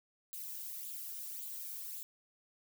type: noise with flanger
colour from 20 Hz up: violet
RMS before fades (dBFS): -44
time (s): 0.33-2.03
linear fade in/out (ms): 0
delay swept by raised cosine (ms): 0.26 to 1.36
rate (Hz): 1.8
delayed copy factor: +0.5
effects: none